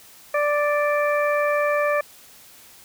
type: harmonic tone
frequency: 587.3 Hz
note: D5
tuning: in tune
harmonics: 1 / 2 / 3 / 4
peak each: -20 / -25 / -27 / -30 dBFS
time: 0.34-2.01 s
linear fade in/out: 5 ms
effects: white hiss -48 dBFS RMS until 2.84 s